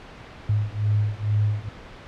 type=beating tone pair; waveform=sine; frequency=103.83 / 106.03 Hz; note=G#2 / G#2; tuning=0 / +36 cents; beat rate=2.2 Hz; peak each=-23 dBFS; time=0.49-1.69 s; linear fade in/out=5 ms; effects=pink hiss -42 dBFS RMS until 2.07 s + low-pass 3000 Hz 12 dB/octave